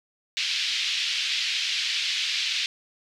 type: band-pass noise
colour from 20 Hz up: pink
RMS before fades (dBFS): -27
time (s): 0.37-2.66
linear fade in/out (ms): 0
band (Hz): 2500 to 4800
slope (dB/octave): 24
effects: none

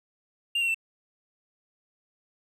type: tone with pitch steps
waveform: triangle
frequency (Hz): 2794 / 2735 / 2677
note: F7 / F7 / E7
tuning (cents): 0 / -37 / +26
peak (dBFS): -22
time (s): 0.55-0.745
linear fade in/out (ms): 5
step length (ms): 65
effects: none

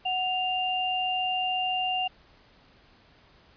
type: tone pair together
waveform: sine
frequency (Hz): 740 / 2794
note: F#5 / F7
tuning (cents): 0 / 0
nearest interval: octave + major seventh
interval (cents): 2300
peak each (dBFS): -28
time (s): 0.05-2.08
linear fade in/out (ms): 10
effects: pink hiss -58 dBFS RMS until 3.56 s + resampled to 11025 Hz

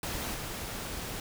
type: noise with level steps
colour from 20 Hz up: pink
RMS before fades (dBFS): -35 / -38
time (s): 0.03-1.2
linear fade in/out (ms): 2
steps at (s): 0.34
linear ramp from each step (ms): 5
effects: none

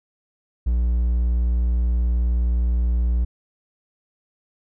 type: tone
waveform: triangle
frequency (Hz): 59.5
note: A#1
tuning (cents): +36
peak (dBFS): -15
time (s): 0.66-3.25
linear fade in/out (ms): 10
effects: none

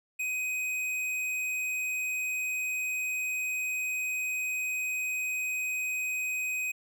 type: tone with tanh clipping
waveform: sine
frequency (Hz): 2510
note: D#7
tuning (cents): +15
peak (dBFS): -31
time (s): 0.19-6.72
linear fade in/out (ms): 10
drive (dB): 15
effects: none

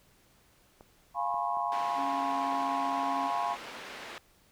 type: clicks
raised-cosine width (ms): 1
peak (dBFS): -36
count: 3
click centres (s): 0.809 / 1.343 / 1.571
type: chord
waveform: sine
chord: C# dominant seventh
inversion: first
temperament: equal with one note detuned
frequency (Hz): 698.5 / 830.6 / 987.8 / 1084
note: E#5 / G#5 / B5 / C#6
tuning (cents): 0 / 0 / 0 / -39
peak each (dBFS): -34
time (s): 1.14-3.57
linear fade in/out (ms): 50
type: band-pass noise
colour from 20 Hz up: white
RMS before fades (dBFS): -44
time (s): 1.72-4.18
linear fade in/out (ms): 0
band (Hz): 240 to 2500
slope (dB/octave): 12
type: tone with pitch glide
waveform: sine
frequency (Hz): 276.7 to 273.5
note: C#4 to C#4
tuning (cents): -3 to -23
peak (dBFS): -37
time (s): 1.95-3.31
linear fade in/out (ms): 50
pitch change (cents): -20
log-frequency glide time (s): 2.18-2.29
effects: pink hiss -64 dBFS RMS until 4.51 s

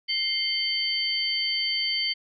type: tone cluster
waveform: sine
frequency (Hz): 2108 / 3110 / 4577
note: C7 / G7 / D8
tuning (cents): +12 / -14 / -45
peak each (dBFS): -30 / -28 / -27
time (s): 0.08-2.14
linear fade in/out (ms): 20
effects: none

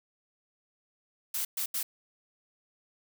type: noise bursts at uneven times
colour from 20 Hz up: blue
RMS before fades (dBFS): -32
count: 3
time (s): 1.34-1.45 / 1.57-1.66 / 1.74-1.83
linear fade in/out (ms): 5
effects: none

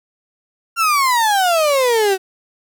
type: exponential sweep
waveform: 35% pulse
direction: down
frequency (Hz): 1390 to 370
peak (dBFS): -11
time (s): 0.76-2.18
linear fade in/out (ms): 50
effects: none

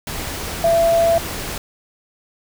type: tone in noise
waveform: sine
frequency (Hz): 670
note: E5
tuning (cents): +28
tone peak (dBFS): -12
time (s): 0.64-1.18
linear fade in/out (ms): 2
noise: pink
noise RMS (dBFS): -27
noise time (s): 0.07-1.58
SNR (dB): +12
effects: none

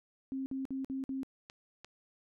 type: tone bursts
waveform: sine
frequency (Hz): 266.9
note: C4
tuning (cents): +35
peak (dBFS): -34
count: 5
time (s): 0.32-1.232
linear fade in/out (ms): 0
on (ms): 140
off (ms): 53
type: clicks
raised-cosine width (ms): 0.2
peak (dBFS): -30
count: 2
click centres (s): 1.499 / 1.846
effects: none

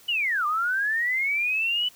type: linear two-way sweep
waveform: sine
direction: down then up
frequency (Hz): 3000 to 1174.7 to 3000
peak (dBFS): -22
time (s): 0.08-1.89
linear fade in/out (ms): 10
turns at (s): 0.46
effects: white hiss -53 dBFS RMS until 1.95 s

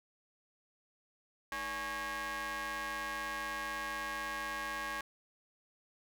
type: ring-modulated tone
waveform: sawtooth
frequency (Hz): 264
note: C4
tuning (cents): +16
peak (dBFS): -30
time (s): 1.52-5.01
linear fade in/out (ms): 2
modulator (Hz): 1370
effects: none

